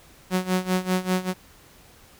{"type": "tone with tremolo", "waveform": "sawtooth", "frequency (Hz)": 184.4, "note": "F#3", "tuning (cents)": -6, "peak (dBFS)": -15, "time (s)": [0.3, 1.34], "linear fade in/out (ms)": 50, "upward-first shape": "sine", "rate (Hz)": 5.1, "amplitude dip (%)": 85, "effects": ["pink hiss -52 dBFS RMS until 2.19 s"]}